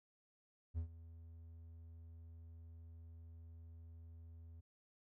triangle tone with ADSR envelope, 82.41 Hz, E2, in tune, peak -34 dBFS, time 0.74-4.61 s, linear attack 38 ms, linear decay 95 ms, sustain -17 dB, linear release 12 ms, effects none

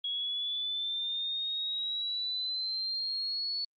sine exponential sweep, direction up, 3322 to 4435 Hz, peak -31 dBFS, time 0.04-3.65 s, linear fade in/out 5 ms, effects Opus 48 kbps

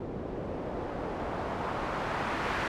white noise with low-pass filter sweep, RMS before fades -34 dBFS, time 0-2.68 s, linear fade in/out 5 ms, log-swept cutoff 390 to 1600 Hz, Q 1, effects none

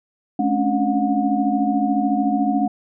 sine tone cluster, 214.1 / 272.5 / 286.3 / 723 Hz, A3 / C#4 / D4 / F#5, -47 / -29 / -44 / -40 cents, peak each -22 dBFS, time 0.39-2.68 s, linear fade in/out 5 ms, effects none

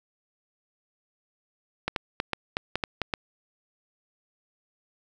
clicks, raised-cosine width 0.3 ms, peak -10 dBFS, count 9, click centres 1.88 / 1.962 / 2.201 / 2.333 / 2.569 / 2.756 / 2.838 / 3.017 / 3.138 s, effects 8-bit

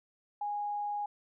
sine tone, 825 Hz, G#5, 12 cents flat, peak -32 dBFS, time 0.41-1.06 s, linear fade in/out 5 ms, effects none

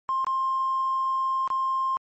triangle tone with dropouts, 1058 Hz, C6, 19 cents sharp, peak -19 dBFS, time 0.09-1.97 s, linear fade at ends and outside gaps 0 ms, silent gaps 0.245-0.268 / 1.476-1.502 s, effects tanh soft clip ceiling -20 dBFS + MP3 32 kbps

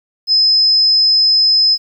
sine tone, 5100 Hz, D#8, 42 cents sharp, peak -8 dBFS, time 0.27-1.78 s, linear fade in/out 50 ms, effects 8-bit

